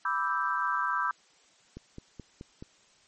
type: chord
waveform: sine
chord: E minor seventh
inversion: second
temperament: equal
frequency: 987.8 / 1174.7 / 1318.5 / 1568 Hz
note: B5 / D6 / E6 / G6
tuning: 0 / 0 / 0 / 0 cents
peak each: -32 dBFS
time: 0.05-1.11 s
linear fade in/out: 2 ms
type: click train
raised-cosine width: 3 ms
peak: -28 dBFS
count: 5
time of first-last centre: 1.77-2.625 s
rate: 4.68 Hz
effects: white hiss -62 dBFS RMS until 3.07 s + MP3 32 kbps